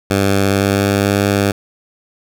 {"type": "tone with pitch glide", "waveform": "10% pulse", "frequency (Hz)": [98.3, 100.25], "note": ["G2", "G2"], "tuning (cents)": [5, 39], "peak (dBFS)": -4, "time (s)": [0.1, 1.52], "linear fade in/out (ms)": 10, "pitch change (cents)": 34, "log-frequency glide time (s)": [0.45, 0.9], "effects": []}